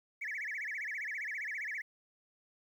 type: tone with vibrato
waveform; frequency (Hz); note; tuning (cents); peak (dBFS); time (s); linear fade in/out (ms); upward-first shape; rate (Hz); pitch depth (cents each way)
sine; 1975.5; B6; 0; -35; 0.21-1.82; 10; sine; 15; 270
effects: tanh soft clip ceiling -33 dBFS + 11-bit